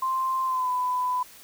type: tone with pitch glide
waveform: sine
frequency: 1046.5 to 999.8 Hz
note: C6 to B5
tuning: 0 to +21 cents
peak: -23 dBFS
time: 0.02-1.23 s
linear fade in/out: 5 ms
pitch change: -79 cents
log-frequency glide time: 0.45-0.7 s
effects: white hiss -49 dBFS RMS until 1.43 s